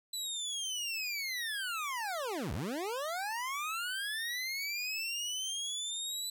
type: linear two-way sweep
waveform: 25% pulse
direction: down then up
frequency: 4000 to 58.7 to 4000 Hz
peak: -31 dBFS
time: 0.13-6.3 s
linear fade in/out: 5 ms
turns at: 2.53 s
effects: none